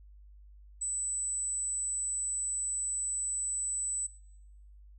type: tone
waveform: sine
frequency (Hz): 7980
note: B8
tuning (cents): +17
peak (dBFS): -31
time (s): 0.81-4.07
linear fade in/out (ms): 10
effects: noise-tail reverb RT60 0.9 s tail -24 dB re dry + added 50 Hz sine -51 dBFS peak until 4.98 s